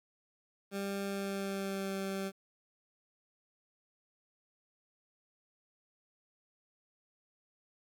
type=tone with pitch glide; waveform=20% pulse; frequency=198 to 194.04 Hz; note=G3 to G3; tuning=+18 to -17 cents; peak=-30 dBFS; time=0.71-2.32 s; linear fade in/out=50 ms; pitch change=-35 cents; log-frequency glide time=1.05-1.95 s; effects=11-bit